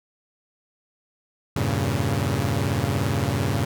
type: chord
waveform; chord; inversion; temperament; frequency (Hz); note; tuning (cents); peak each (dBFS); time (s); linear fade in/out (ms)
sawtooth; E diminished seventh; none; equal with one note detuned; 82.41 / 98 / 115.94 / 138.59; E2 / G2 / Bb2 / Db3; 0 / 0 / -9 / 0; -27 / -22 / -23 / -22; 1.56-3.65; 5
effects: none